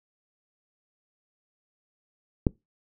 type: click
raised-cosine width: 3 ms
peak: -7 dBFS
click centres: 2.468 s
effects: noise-tail reverb RT60 0.2 s tail -24 dB re dry